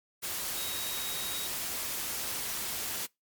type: tone in noise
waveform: sine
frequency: 3790 Hz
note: A#7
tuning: 28 cents sharp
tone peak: -40 dBFS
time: 0.56-1.48 s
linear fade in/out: 20 ms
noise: white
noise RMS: -35 dBFS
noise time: 0.22-3.07 s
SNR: -8 dB
effects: noise-tail reverb RT60 0.2 s tail -25 dB re dry + MP3 96 kbps